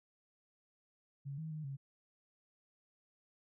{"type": "tone with pitch steps", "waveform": "sine", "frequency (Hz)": [139.6, 158.8, 154.4, 137.4], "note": ["C#3", "D#3", "D#3", "C#3"], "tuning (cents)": [13, 36, -13, -15], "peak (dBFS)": -40, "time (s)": [1.25, 1.77], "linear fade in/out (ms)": 20, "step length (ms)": 130, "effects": []}